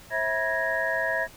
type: tone cluster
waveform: sine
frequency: 536 / 651 / 967 / 1660 / 1862 Hz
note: C5 / E5 / B5 / G#6 / A#6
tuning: +42 / -22 / -37 / -1 / -2 cents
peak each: -34 / -29 / -34 / -28 / -30 dBFS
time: 0.1-1.28 s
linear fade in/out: 50 ms
effects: pink hiss -49 dBFS RMS until 1.36 s